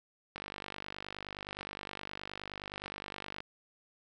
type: click train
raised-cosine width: 0.3 ms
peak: -24 dBFS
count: 152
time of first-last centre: 0.36-3.404 s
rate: 49.6 Hz
effects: none